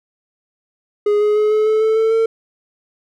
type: tone with pitch steps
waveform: triangle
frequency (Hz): 415 / 419.8 / 424.7 / 429.6 / 434.6 / 439.7 / 444.8 / 450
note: G#4 / G#4 / G#4 / A4 / A4 / A4 / A4 / A4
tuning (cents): -1 / +19 / +39 / -41 / -21 / -1 / +19 / +39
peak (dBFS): -10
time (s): 1.06-2.26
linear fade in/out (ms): 5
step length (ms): 150
effects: none